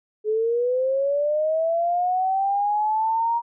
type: linear sweep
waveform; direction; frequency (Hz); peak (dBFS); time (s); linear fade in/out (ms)
sine; up; 422.3 to 946; -19; 0.24-3.42; 50
effects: none